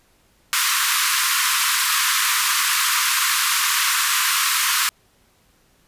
pink high-pass noise, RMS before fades -19 dBFS, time 0.53-4.89 s, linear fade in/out 0 ms, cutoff 1000 Hz, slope 96 dB/octave, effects pink hiss -59 dBFS RMS until 5.87 s + resampled to 32000 Hz

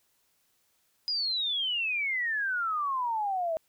sine exponential sweep, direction down, 5000 to 630 Hz, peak -27 dBFS, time 1.08-3.57 s, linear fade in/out 0 ms, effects white hiss -71 dBFS RMS until 3.68 s

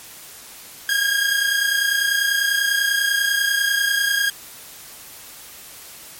sawtooth tone pair together, 1614.9 / 1645 Hz, G#6 / G#6, -49 / -17 cents, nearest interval unison, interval 32 cents, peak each -16 / -17 dBFS, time 0.89-4.3 s, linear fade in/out 2 ms, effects white hiss -40 dBFS RMS until 6.19 s + MP3 64 kbps

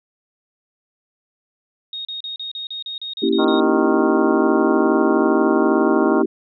sine tone bursts, 3729 Hz, A#7, in tune, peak -26 dBFS, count 11, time 1.93-3.6 s, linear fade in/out 2 ms, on 120 ms, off 35 ms
sine chord, A# diminished seventh, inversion none, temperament equal, 233.1 / 277.2 / 329.6 / 392 Hz, A#3 / C#4 / E4 / G4, 0 / 0 / 0 / 0 cents, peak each -22 / -21 / -20 / -19 dBFS, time 3.22-6.26 s, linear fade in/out 10 ms
harmonic tone, 154.9 Hz, D#3, 7 cents flat, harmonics 2 / 3 / 4 / 5 / 6 / 7 / 8 / 9, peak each -24 / -27 / -24 / -27 / -28 / -26 / -34 / -28 dBFS, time 3.38-6.23 s, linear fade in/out 20 ms
effects none

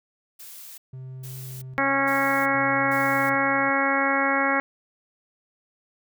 blue noise bursts, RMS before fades -42 dBFS, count 4, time 0.39-3.3 s, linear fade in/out 10 ms, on 390 ms, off 450 ms
triangle tone with tremolo, 130.1 Hz, C3, 9 cents flat, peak -33 dBFS, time 0.93-3.7 s, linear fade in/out 5 ms, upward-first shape square, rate 0.62 Hz, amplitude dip 50%
harmonic tone, 274.4 Hz, C#4, 17 cents flat, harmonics 1 / 2 / 3 / 4 / 5 / 6 / 7 / 8, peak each -28 / -28 / -28 / -28 / -28 / -28 / -28 / -28 dBFS, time 1.78-4.6 s, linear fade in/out 0 ms
effects none

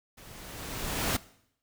pink noise with level ramp, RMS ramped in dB -51 to -27 dBFS, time 0.17-1.17 s, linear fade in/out 10 ms, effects noise-tail reverb RT60 0.7 s tail -19 dB re dry

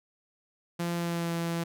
sawtooth tone with pitch glide, 171.6 to 168.36 Hz, F3 to E3, -30 to +37 cents, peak -25 dBFS, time 0.79-1.64 s, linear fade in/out 10 ms, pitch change -33 cents, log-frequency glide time 0.95-1.34 s, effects none

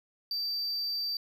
triangle tone, 4656 Hz, D8, 16 cents flat, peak -29 dBFS, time 0.31-1.17 s, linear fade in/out 2 ms, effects none

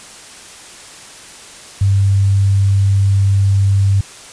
sine tone, 98.5 Hz, G2, 9 cents sharp, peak -9 dBFS, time 1.81-4.01 s, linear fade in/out 5 ms, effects white hiss -36 dBFS RMS until 4.32 s + resampled to 22050 Hz

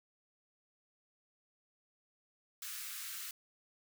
white high-pass noise, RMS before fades -44 dBFS, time 2.62-3.31 s, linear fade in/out 2 ms, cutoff 1200 Hz, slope 48 dB/octave, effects none

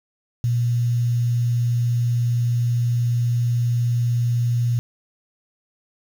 sine tone with quantisation, 119.8 Hz, A#2, 48 cents sharp, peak -17 dBFS, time 0.44-4.79 s, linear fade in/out 0 ms, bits 7, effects none

